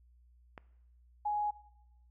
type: click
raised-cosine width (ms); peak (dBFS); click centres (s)
0.5; -30; 0.578
type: tone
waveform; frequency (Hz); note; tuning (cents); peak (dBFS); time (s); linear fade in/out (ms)
sine; 834; G#5; +7; -30; 1.25-1.51; 10
effects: noise-tail reverb RT60 0.9 s tail -20 dB re dry + added 60 Hz sine -60 dBFS peak until 2.1 s